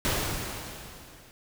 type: noise with level ramp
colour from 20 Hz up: pink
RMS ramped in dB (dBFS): -26 to -54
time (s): 0.05-1.31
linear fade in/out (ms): 0
effects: none